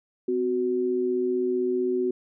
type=tone pair together; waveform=sine; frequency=254.4 / 370 Hz; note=C4 / F#4; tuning=-48 / 0 cents; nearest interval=tritone; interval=648 cents; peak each=-29 / -23 dBFS; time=0.28-2.11 s; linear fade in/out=5 ms; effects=none